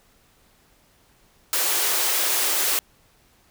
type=high-pass noise; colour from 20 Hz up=white; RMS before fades=-22 dBFS; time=1.53-2.79 s; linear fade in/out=0 ms; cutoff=310 Hz; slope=48 dB/octave; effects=pink hiss -59 dBFS RMS until 3.5 s